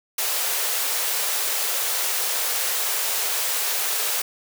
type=high-pass noise; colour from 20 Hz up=white; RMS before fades=-24 dBFS; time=0.18-4.22 s; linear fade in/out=5 ms; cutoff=400 Hz; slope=48 dB/octave; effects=none